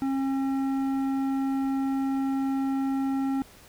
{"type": "tone with tanh clipping", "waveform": "triangle", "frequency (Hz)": 270, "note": "C#4", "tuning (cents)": -45, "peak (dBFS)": -26, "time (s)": [0.02, 3.42], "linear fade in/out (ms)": 0, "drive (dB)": 15, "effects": ["pink hiss -52 dBFS RMS until 3.68 s"]}